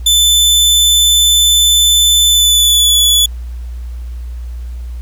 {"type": "tone with pitch glide", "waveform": "sawtooth", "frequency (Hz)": [3520, 3428], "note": ["A7", "A7"], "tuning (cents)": [0, -46], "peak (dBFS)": -4, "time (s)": [0.06, 3.26], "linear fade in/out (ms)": 5, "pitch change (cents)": -46, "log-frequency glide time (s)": [2.29, 2.99], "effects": ["added 60 Hz sine -21 dBFS peak until 5.01 s", "pink hiss -47 dBFS RMS until 5.01 s"]}